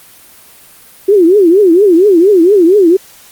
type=tone with vibrato; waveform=sine; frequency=371.2 Hz; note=F#4; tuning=6 cents sharp; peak=-3 dBFS; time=1.08-2.97 s; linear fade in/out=10 ms; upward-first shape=triangle; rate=4.3 Hz; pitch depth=270 cents each way; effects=white hiss -39 dBFS RMS until 3.31 s + Opus 32 kbps